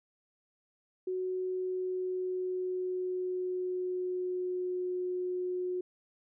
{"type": "tone with pitch glide", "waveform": "sine", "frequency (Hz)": [370, 363], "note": ["F#4", "F#4"], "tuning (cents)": [0, -33], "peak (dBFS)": -31, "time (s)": [1.07, 5.81], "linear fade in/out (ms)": 5, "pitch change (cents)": -33, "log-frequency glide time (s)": [1.44, 4.91], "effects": []}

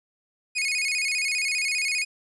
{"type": "tone with vibrato", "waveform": "sawtooth", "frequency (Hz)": 2331, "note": "D7", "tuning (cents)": -14, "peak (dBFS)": -20, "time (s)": [0.55, 2.05], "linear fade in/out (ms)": 20, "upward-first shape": "square", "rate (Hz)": 15, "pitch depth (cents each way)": 110, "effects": ["resampled to 24000 Hz", "10-bit"]}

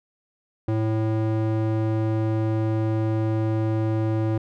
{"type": "tone with band-pass filter", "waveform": "square", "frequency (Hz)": 110, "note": "A2", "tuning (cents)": 0, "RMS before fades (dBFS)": -23, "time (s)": [0.68, 4.38], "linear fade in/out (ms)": 5, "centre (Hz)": 290, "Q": 0.8, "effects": []}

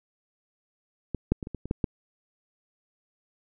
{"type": "clicks", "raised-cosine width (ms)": 3, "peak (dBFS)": [-16, -8, -20, -24, -21, -23, -13, -11], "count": 8, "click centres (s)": [1.147, 1.32, 1.428, 1.471, 1.547, 1.656, 1.711, 1.842], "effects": []}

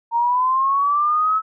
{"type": "linear sweep", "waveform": "sine", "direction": "up", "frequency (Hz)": [922, 1303], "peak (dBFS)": -15, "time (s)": [0.11, 1.42], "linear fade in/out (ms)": 50, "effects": []}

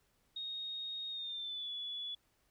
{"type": "tone with pitch glide", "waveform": "sine", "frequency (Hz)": [3729, 3420], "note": ["A#7", "A7"], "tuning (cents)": [0, -50], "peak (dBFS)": -39, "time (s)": [0.36, 2.15], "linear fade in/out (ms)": 5, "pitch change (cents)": -150, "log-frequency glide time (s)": [1.1, 1.7], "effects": ["pink hiss -75 dBFS RMS until 2.5 s"]}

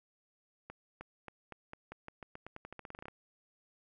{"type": "accelerating click train", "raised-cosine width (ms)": 0.5, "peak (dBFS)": -30, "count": 21, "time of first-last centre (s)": [0.7, 3.083], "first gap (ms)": 310, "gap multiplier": 0.88, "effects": []}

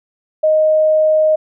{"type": "tone", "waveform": "sine", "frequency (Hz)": 622.3, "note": "D#5", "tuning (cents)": 0, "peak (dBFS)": -9, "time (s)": [0.43, 1.36], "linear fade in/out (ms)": 10, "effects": []}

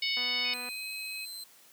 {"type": "harmonic tone", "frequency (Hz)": 740, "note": "F#5", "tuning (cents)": 0, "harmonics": [3, 4, 5, 6, 7], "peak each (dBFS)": [-33, -34, -35, -36, -36], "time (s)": [0.02, 0.54], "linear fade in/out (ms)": 5}
{"type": "click train", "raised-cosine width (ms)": 0.5, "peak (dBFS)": -30, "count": 129, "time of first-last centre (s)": [0.17, 0.688], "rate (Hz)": 247}
{"type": "tone with pitch glide", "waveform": "sine", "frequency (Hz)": [2489, 2544], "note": ["D#7", "D#7"], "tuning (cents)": [0, 38], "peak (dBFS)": -38, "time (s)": [0.44, 1.26], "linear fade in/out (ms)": 20, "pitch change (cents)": 38, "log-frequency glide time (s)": [0.58, 0.89]}
{"type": "tone", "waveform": "sawtooth", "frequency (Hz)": 4098, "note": "C8", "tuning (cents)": -37, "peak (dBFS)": -37, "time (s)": [0.53, 1.44], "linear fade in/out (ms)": 5}
{"effects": ["white hiss -58 dBFS RMS until 1.72 s", "high-pass 150 Hz 12 dB/octave"]}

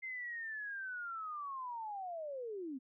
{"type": "linear sweep", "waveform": "sine", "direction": "down", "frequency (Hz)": [2093, 246.9], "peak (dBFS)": -40, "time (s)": [0.02, 2.79], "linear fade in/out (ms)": 20, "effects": []}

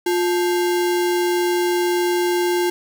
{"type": "tone with sample-and-hold", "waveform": "sine", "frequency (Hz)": 353.4, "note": "F4", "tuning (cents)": 21, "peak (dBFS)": -16, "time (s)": [0.06, 2.7], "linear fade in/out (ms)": 5, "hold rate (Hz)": 1225, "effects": []}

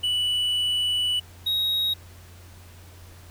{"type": "tone pair in turn", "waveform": "triangle", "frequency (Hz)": [2960, 3788], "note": ["F#7", "A#7"], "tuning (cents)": [0, 27], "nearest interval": "major third", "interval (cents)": 427, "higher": "second", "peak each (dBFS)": -20, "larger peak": "neither", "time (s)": [[0.03, 1.2], [1.46, 1.94]], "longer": "first", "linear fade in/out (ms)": 10, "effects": ["added 88 Hz sine -45 dBFS peak until 3.3 s", "pink hiss -51 dBFS RMS until 3.3 s"]}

